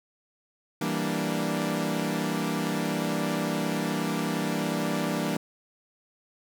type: chord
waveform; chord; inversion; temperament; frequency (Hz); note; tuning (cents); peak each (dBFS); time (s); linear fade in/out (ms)
sawtooth; E half-diminished seventh; none; equal; 164.81 / 196 / 233.1 / 293.7; E3 / G3 / Bb3 / D4; 0 / 0 / 0 / 0; -28; 0.81-5.37; 5
effects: none